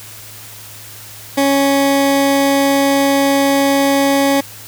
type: tone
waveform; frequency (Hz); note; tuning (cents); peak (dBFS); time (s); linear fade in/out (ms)
20% pulse; 277.2; C#4; 0; -6; 1.37-4.41; 10
effects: added 106 Hz sine -41 dBFS peak until 4.67 s + white hiss -35 dBFS RMS until 4.67 s